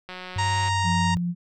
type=click train; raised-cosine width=0.3 ms; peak=-21 dBFS; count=110; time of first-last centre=0.09-0.686 s; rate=183 Hz
type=tone with pitch glide; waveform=sine; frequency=98 to 95.05 Hz; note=G2 to F#2; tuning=0 to +47 cents; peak=-25 dBFS; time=0.36-1.17 s; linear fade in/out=0 ms; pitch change=-53 cents; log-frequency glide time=0.57-0.91 s
type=harmonic tone; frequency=932.3 Hz; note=A#5; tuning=in tune; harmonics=1 / 2 / 3 / 4 / 5 / 6 / 7 / 8 / 9; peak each=-24 / -30 / -34 / -36 / -38 / -40 / -41 / -42 / -43 dBFS; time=0.38-1.15 s; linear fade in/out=10 ms
type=tone; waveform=sine; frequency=174.61 Hz; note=F3; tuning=in tune; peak=-23 dBFS; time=0.83-1.35 s; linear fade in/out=50 ms
effects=none